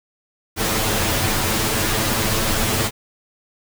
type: noise with comb filter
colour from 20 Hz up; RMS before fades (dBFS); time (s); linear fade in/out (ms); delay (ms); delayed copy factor
pink; -20; 0.56-2.91; 50; 9.1; +0.8
effects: none